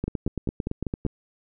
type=two click trains; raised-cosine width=3 ms; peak=-14 / -14 dBFS; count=6 / 10; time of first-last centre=0.08-1.064 / 0.04-1.051 s; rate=5.08 / 8.9 Hz; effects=none

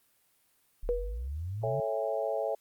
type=exponential sweep; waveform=sine; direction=up; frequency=34.84 to 146.83 Hz; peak=-33 dBFS; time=0.83-1.8 s; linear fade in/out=0 ms
type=tone with exponential decay; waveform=sine; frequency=483.7 Hz; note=B4; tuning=36 cents flat; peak=-24 dBFS; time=0.89-1.28 s; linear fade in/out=0 ms; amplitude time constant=84 ms
type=chord; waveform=sine; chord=A major seventh; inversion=none; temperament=equal with one note detuned; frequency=440 / 554.4 / 659.3 / 812.6 Hz; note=A4 / C#5 / E5 / G#5; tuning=0 / 0 / 0 / -38 cents; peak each=-35 / -33 / -33 / -38 dBFS; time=1.63-2.55 s; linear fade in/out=5 ms
effects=white hiss -69 dBFS RMS until 2.6 s + Opus 32 kbps

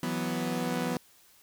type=chord; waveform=sawtooth; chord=E suspended second; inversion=none; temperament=equal; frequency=164.81 / 185 / 246.9 Hz; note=E3 / F#3 / B3; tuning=0 / 0 / 0 cents; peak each=-31 / -31 / -28 dBFS; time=0.03-0.97 s; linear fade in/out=2 ms; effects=white hiss -60 dBFS RMS until 1.42 s

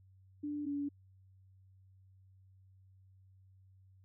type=tone pair in turn; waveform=sine; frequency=293.7 / 285.8 Hz; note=D4 / D4; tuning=0 / -47 cents; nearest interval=unison; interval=47 cents; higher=first; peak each=-36 / -34 dBFS; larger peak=second; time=0.43-0.66 / 0.66-0.89 s; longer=neither; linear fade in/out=10 ms; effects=added 95 Hz sine -60 dBFS peak until 4.04 s

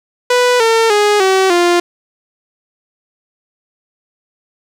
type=tone with pitch steps; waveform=sawtooth; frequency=493.9 / 452.9 / 415.3 / 380.8 / 349.2 Hz; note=B4 / A#4 / G#4 / F#4 / F4; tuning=0 / -50 / 0 / +50 / 0 cents; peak=-5 dBFS; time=0.3-1.8 s; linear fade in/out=5 ms; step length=300 ms; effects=low-pass 8000 Hz 12 dB/octave + 7-bit

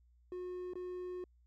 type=tone with dropouts; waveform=triangle; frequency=361.9 Hz; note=F#4; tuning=38 cents flat; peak=-38 dBFS; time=0.32-1.24 s; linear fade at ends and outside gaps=1 ms; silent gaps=0.735-0.755 s; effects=added 60 Hz sine -64 dBFS peak until 1.46 s

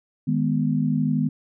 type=chord; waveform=sine; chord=G# minor; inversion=second; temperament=equal; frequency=155.56 / 207.7 / 246.9 Hz; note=D#3 / G#3 / B3; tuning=0 / 0 / 0 cents; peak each=-23 / -25 / -23 dBFS; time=0.27-1.29 s; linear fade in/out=10 ms; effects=none

